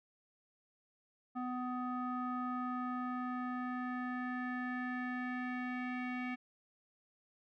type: tone with low-pass filter sweep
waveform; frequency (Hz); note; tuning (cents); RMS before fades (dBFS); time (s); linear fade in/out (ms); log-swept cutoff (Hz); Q
square; 250.1; B3; +22; -39; 1.35-6.36; 20; 1100 to 2200; 4.3
effects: none